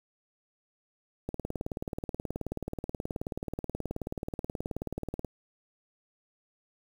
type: click train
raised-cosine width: 2 ms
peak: -20 dBFS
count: 75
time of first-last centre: 1.29-5.247 s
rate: 18.7 Hz
effects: 8-bit